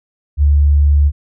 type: tone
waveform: sine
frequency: 72.5 Hz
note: D2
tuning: 22 cents flat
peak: -7 dBFS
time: 0.37-1.12 s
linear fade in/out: 50 ms
effects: none

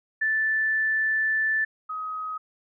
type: tone pair in turn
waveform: sine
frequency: 1758 / 1262.6 Hz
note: A6 / D#6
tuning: -2 / +25 cents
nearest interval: tritone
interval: 573 cents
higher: first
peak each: -21 / -29 dBFS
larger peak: first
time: 0.21-1.65 / 1.89-2.38 s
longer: first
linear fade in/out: 10 ms
effects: none

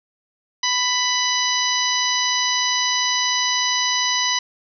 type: harmonic tone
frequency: 993 Hz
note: B5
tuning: 9 cents sharp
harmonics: 1 / 2 / 3 / 4 / 5 / 6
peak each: -25 / -25 / -25 / -25 / -25 / -25 dBFS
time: 0.63-4.39 s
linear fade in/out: 5 ms
effects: none

